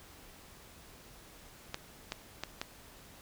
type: clicks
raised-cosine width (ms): 0.2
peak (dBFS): -18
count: 4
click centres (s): 1.744 / 2.121 / 2.436 / 2.615
effects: pink hiss -55 dBFS RMS until 3.21 s